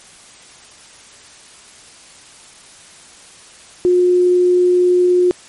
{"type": "tone", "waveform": "sine", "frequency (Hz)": 358.8, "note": "F4", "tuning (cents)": 47, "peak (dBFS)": -9, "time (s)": [3.85, 5.31], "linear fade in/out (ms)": 0, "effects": ["white hiss -42 dBFS RMS until 5.48 s", "MP3 48 kbps"]}